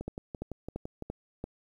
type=two click trains; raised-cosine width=2 ms; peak=-22 / -24 dBFS; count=5 / 7; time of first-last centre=0.08-1.441 / 0.01-1.024 s; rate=2.94 / 5.92 Hz; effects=10-bit